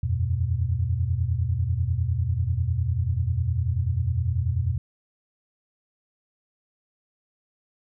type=chord; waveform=sine; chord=E suspended second; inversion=none; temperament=equal with one note detuned; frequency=82.41 / 92.5 / 121.14 Hz; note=E2 / F#2 / B2; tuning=0 / 0 / -33 cents; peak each=-26 dBFS; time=0.03-4.78 s; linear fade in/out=5 ms; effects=none